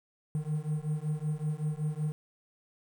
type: beating tone pair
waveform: triangle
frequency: 150 / 155.3 Hz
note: D3 / D#3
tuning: +37 / -3 cents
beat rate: 5.3 Hz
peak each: -31 dBFS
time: 0.35-2.12 s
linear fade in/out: 0 ms
effects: 9-bit